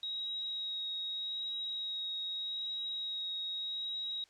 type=tone with vibrato; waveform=sine; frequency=3800 Hz; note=A#7; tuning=33 cents sharp; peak=-35 dBFS; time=0.03-4.24 s; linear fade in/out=2 ms; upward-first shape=sine; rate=0.82 Hz; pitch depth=11 cents each way; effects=white hiss -66 dBFS RMS until 4.29 s + low-pass 6000 Hz 12 dB/octave